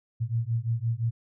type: beating tone pair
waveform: sine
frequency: 112.7 / 118.5 Hz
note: A2 / A#2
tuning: +42 / +29 cents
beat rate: 5.8 Hz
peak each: -28 dBFS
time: 0.2-1.11 s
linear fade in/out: 20 ms
effects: none